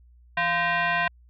sine tone with frequency modulation, 165.9 Hz, E3, 11 cents sharp, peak -21 dBFS, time 0.37-1.08 s, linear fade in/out 5 ms, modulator 861 Hz, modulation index 2.7, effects added 60 Hz sine -51 dBFS peak until 1.29 s

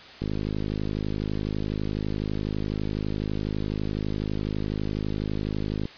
click train, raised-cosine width 3 ms, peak -16 dBFS, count 294, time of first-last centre 0.22-5.855 s, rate 52 Hz, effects white hiss -45 dBFS RMS until 5.97 s + resampled to 11025 Hz

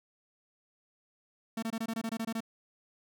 45% pulse tone bursts, 225.5 Hz, A3, 43 cents sharp, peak -32 dBFS, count 11, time 1.57-2.405 s, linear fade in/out 5 ms, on 55 ms, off 23 ms, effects none

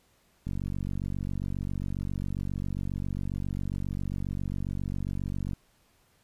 click train, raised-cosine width 5 ms, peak -21 dBFS, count 241, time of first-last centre 0.47-5.533 s, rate 47.4 Hz, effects pink hiss -66 dBFS RMS until 6.23 s + resampled to 32000 Hz

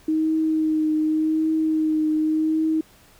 sine tone with vibrato, 313.2 Hz, D#4, 11 cents sharp, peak -18 dBFS, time 0.08-2.81 s, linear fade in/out 5 ms, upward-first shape triangle, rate 0.87 Hz, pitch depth 24 cents each way, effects pink hiss -53 dBFS RMS until 3.19 s

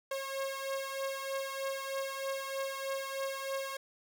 sawtooth beating tone pair, 541 / 544.2 Hz, C#5 / C#5, -42 / -32 cents, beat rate 3.2 Hz, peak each -33 / -36 dBFS, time 0.11-3.77 s, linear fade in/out 5 ms, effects none

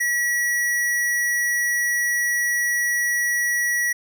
square tone, 1930 Hz, B6, 40 cents flat, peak -20 dBFS, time 0-3.93 s, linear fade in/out 10 ms, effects none

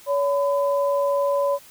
sine tone pair together, 565 / 1007.5 Hz, C#5 / B5, +33 / +34 cents, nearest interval minor seventh, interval 1001 cents, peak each -19 / -26 dBFS, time 0.06-1.59 s, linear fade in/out 50 ms, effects white hiss -48 dBFS RMS until 1.7 s

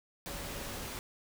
sine tone in noise, 565 Hz, C#5, 33 cents sharp, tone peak -51 dBFS, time 0.27-0.73 s, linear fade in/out 0 ms, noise pink, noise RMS -41 dBFS, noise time 0.26-0.99 s, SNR -13 dB, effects none

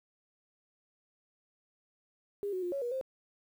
sine tone with pitch steps, 404.9 / 370.1 / 354 / 555 / 481.4 / 526 Hz, G#4 / F#4 / F4 / C#5 / B4 / C5, -44 / 0 / +23 / +2 / -44 / +9 cents, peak -32 dBFS, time 2.43-3.012 s, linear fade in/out 0 ms, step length 97 ms, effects 10-bit

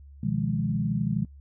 sine chord, F half-diminished seventh, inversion second, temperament equal, 123.47 / 155.56 / 174.61 / 207.7 Hz, Cb3 / Eb3 / F3 / Ab3, 0 / 0 / 0 / 0 cents, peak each -30 / -29 / -30 / -29 dBFS, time 0.23-1.25 s, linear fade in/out 5 ms, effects noise-tail reverb RT60 0.1 s tail -22 dB re dry + added 70 Hz sine -45 dBFS peak until 1.4 s

